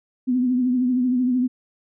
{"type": "tone with vibrato", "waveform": "sine", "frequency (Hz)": 251, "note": "B3", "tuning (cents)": 28, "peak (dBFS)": -17, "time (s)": [0.27, 1.48], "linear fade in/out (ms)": 20, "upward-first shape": "triangle", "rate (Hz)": 13, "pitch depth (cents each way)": 63, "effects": []}